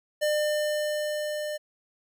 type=tone with level ramp; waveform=square; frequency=600 Hz; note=D5; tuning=37 cents sharp; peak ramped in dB=-23 to -31 dBFS; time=0.21-1.58 s; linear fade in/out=20 ms; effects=none